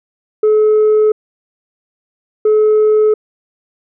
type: tone pair in turn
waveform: sine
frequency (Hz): 428.8 / 428.8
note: A4 / A4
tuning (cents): -45 / -45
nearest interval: unison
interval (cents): 0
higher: neither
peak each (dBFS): -5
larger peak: neither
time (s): 0.43-1.12 / 2.45-3.14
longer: neither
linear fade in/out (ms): 5
effects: tanh soft clip ceiling -6 dBFS